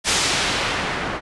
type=noise with low-pass filter sweep; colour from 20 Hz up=white; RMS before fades=-22 dBFS; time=0.04-1.21 s; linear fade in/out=50 ms; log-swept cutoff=8200 to 1300 Hz; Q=0.72; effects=resampled to 24000 Hz